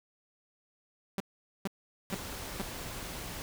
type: tone bursts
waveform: sawtooth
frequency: 194.8 Hz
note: G3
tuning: 11 cents flat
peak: -27 dBFS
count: 4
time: 1.18-2.618 s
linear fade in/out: 0 ms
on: 22 ms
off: 450 ms
type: noise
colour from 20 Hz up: pink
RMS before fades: -41 dBFS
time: 2.1-3.42 s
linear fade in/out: 0 ms
effects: none